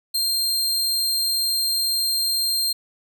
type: tone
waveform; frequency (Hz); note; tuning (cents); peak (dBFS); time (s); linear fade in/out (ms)
sawtooth; 4186; C8; 0; -17; 0.14-2.73; 10
effects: none